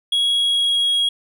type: tone with pitch glide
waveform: triangle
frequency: 3322 to 3301 Hz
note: G#7 to G#7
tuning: 0 to -11 cents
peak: -14 dBFS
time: 0.12-1.09 s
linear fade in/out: 5 ms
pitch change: -11 cents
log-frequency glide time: 0.3-0.83 s
effects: none